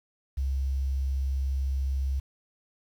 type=tone; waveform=sine; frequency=67.1 Hz; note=C2; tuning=44 cents sharp; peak=-25 dBFS; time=0.37-2.2 s; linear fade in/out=10 ms; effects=9-bit